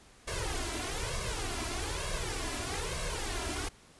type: noise with flanger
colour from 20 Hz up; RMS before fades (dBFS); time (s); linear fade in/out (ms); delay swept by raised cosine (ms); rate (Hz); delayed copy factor
pink; -35; 0.27-3.69; 10; 1.8 to 3; 1.1; +0.85
effects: pink hiss -58 dBFS RMS until 3.99 s + resampled to 24000 Hz